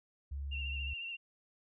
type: tone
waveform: sine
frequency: 70 Hz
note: C#2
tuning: 18 cents sharp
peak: -37 dBFS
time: 0.31-0.94 s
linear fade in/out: 10 ms
type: tone with vibrato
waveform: sine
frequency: 2751 Hz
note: F7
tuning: 27 cents flat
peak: -39 dBFS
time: 0.51-1.17 s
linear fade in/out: 20 ms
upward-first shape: triangle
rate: 14 Hz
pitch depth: 48 cents each way
effects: none